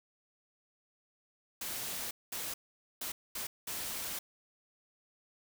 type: noise bursts at uneven times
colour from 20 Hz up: white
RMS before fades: -39 dBFS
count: 5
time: 1.61-2.11 / 2.32-2.54 / 3.01-3.12 / 3.35-3.47 / 3.67-4.19 s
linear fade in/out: 5 ms
effects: none